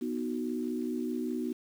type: chord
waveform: sine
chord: B major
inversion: none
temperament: equal with one note detuned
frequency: 246.1 / 311.1 / 370 Hz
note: B3 / D#4 / F#4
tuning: -6 / 0 / 0 cents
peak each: -33 / -36 / -37 dBFS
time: 0.01-1.53 s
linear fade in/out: 10 ms
effects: 9-bit